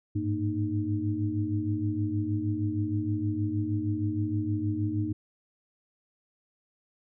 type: tone cluster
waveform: sine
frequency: 101 / 107.4 / 231.3 / 307.8 Hz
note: G#2 / A2 / A#3 / D#4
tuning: -48 / -41 / -13 / -19 cents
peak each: -31 / -32 / -37 / -30 dBFS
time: 0.15-5.13 s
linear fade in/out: 10 ms
effects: none